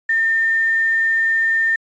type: tone with quantisation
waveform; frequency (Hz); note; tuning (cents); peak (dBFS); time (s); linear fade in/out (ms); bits
sine; 1808; A6; +47; -14; 0.09-1.76; 5; 7
effects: resampled to 16000 Hz